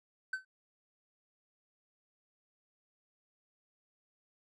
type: tone with exponential decay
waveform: triangle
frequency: 1529 Hz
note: G6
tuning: 44 cents flat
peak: -28 dBFS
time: 0.33-0.45 s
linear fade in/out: 5 ms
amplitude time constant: 26 ms
effects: resampled to 24000 Hz